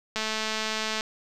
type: click train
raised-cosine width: 0.2 ms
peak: -12 dBFS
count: 186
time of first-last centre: 0.16-1.009 s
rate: 218 Hz
effects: none